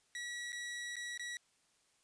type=tone with dropouts; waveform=sawtooth; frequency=1929 Hz; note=B6; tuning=41 cents flat; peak=-37 dBFS; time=0.15-1.37 s; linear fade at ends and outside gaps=1 ms; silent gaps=0.521-0.528 / 0.957-0.966 / 1.176-1.195 s; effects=white hiss -73 dBFS RMS until 2.03 s + resampled to 22050 Hz